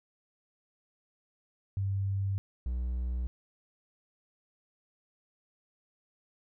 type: tone pair in turn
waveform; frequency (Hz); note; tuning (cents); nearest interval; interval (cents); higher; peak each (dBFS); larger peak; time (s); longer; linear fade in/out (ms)
sine / triangle; 98 / 61.54; G2 / B1; 0 / -5; minor sixth; 805; first; -28; neither; 1.77-2.38 / 2.66-3.27; neither; 0
effects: none